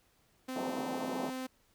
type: tone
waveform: sawtooth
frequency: 258.7 Hz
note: C4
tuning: 19 cents flat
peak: -33 dBFS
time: 0.48-1.47 s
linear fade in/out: 10 ms
type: band-pass noise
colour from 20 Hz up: white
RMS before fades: -39 dBFS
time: 0.56-1.3 s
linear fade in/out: 0 ms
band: 150 to 970 Hz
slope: 48 dB/octave
effects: pink hiss -70 dBFS RMS until 1.74 s